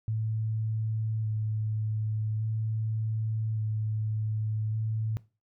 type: tone with vibrato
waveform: sine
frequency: 109.2 Hz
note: A2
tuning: 13 cents flat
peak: -27 dBFS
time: 0.08-5.17 s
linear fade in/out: 0 ms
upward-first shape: square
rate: 0.43 Hz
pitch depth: 13 cents each way
effects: noise-tail reverb RT60 0.3 s tail -19 dB re dry